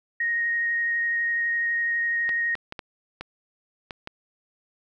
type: tone with vibrato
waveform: sine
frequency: 1869 Hz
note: A#6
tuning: 4 cents sharp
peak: -22 dBFS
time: 0.2-2.55 s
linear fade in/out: 5 ms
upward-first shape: sine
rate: 12 Hz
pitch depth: 9 cents each way
type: clicks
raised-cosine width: 0.3 ms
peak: -18 dBFS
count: 7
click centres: 2.292 / 2.553 / 2.724 / 2.792 / 3.21 / 3.908 / 4.074 s
effects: none